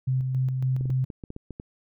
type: tone with tremolo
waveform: sine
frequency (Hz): 130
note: C3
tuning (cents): -11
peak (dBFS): -21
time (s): 0.07-1.05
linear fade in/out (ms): 10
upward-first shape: square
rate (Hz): 3.6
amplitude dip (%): 35
type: clicks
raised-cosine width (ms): 3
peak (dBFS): -24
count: 9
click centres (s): 0.81 / 0.856 / 0.898 / 1.102 / 1.238 / 1.304 / 1.364 / 1.507 / 1.599
effects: none